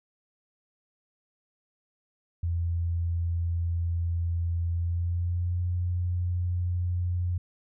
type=tone with pitch glide; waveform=sine; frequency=85 to 88.71 Hz; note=F2 to F2; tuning=-46 to +28 cents; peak=-25 dBFS; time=2.43-7.38 s; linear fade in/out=5 ms; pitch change=+74 cents; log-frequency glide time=4.71-5.61 s; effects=none